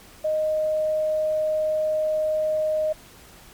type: tone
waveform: sine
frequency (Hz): 620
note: D#5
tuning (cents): -6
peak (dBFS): -20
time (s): 0.24-2.93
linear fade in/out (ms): 10
effects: pink hiss -48 dBFS RMS until 3.53 s + MP3 96 kbps